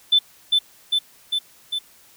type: tone with echo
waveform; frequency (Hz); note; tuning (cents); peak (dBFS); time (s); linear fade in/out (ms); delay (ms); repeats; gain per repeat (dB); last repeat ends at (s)
triangle; 3520; A7; 0; -8; 0.12-0.19; 10; 400; 4; -3; 1.79
effects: tanh soft clip ceiling -10 dBFS + white hiss -52 dBFS RMS until 2.16 s